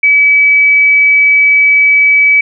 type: tone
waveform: sine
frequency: 2288 Hz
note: D7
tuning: 46 cents flat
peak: -4 dBFS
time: 0.03-2.41 s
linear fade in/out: 5 ms
effects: none